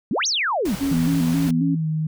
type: exponential two-way sweep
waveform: sine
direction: up then down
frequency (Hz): 170.3 to 6680 to 170.3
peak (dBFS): -19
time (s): 0.11-0.75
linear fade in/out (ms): 2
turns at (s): 0.27
type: noise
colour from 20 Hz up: pink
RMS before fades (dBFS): -33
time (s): 0.65-1.51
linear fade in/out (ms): 5
type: tone with vibrato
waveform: sine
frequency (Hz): 261.6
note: C4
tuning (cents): 0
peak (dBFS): -19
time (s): 0.8-1.76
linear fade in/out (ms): 20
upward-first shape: square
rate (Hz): 3.7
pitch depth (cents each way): 97
type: tone with pitch glide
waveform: sine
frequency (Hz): 164.81 to 156.55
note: E3 to D#3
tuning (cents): 0 to +11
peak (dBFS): -20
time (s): 0.91-2.07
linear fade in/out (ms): 5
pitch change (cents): -89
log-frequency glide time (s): 1.72-1.87
effects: none